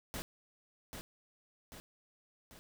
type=noise with echo; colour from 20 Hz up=pink; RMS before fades=-41 dBFS; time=0.14-0.22 s; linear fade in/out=0 ms; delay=790 ms; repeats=3; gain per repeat=-5 dB; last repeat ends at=2.59 s; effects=none